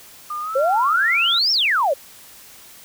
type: tone with pitch glide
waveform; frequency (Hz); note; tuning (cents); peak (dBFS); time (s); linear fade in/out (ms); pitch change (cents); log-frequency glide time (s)
sine; 1211 to 1375.1; D#6 to F6; -47 to -27; -24; 0.3-1.39; 5; +220; 0.41-0.6
type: exponential two-way sweep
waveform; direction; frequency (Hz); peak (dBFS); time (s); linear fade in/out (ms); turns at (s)
sine; up then down; 510 to 5588 to 510; -15; 0.55-1.94; 10; 1.52
effects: white hiss -44 dBFS RMS until 2.84 s